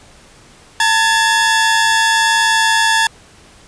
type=tone pair together; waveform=sawtooth; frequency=900.5 / 1700 Hz; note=A5 / G#6; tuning=+40 / +40 cents; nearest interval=major seventh; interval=1100 cents; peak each=-10 dBFS; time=0.8-3.07 s; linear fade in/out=2 ms; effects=pink hiss -44 dBFS RMS until 3.67 s + resampled to 22050 Hz